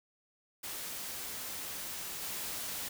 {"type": "noise with level steps", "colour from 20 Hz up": "white", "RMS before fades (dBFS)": [-41, -39], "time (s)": [0.63, 2.89], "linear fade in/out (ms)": 10, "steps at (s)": 2.22, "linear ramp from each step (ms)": 2, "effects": []}